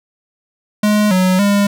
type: tone with pitch steps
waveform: square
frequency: 209.9 / 185 / 202.3 Hz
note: G#3 / F#3 / G#3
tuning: +19 / 0 / -45 cents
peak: -11 dBFS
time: 0.83-1.67 s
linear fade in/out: 5 ms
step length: 280 ms
effects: none